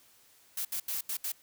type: noise bursts at uneven times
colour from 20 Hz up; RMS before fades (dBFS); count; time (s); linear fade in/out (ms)
blue; -34; 5; 0.57-0.65 / 0.72-0.8 / 0.88-1.01 / 1.09-1.17 / 1.24-1.32; 5
effects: white hiss -62 dBFS RMS until 1.42 s